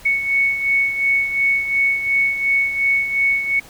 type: beating tone pair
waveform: sine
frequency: 2216 / 2218.8 Hz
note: C#7 / C#7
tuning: -1 / +1 cents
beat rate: 2.8 Hz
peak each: -16 / -23 dBFS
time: 0.05-3.6 s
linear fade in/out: 10 ms
effects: pink hiss -43 dBFS RMS until 3.69 s